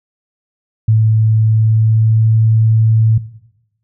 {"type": "tone with pitch glide", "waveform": "sine", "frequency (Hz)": [110, 111.15], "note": ["A2", "A2"], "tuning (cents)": [0, 18], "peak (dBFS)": -7, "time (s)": [0.88, 3.18], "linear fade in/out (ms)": 5, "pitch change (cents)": 18, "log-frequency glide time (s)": [1.46, 2.36], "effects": ["noise-tail reverb RT60 0.9 s tail -17 dB re dry"]}